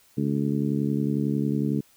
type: harmonic tone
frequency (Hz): 71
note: C#2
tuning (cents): +42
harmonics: 2 / 3 / 4 / 5 / 6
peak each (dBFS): -27 / -26 / -28 / -35 / -35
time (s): 0.17-1.81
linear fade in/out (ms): 10
effects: white hiss -59 dBFS RMS until 1.96 s